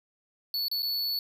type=tone with dropouts; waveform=square; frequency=4435 Hz; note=C#8; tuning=in tune; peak=-28 dBFS; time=0.54-1.19 s; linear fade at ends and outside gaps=1 ms; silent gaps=0.683-0.714 / 0.822-0.829 s; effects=none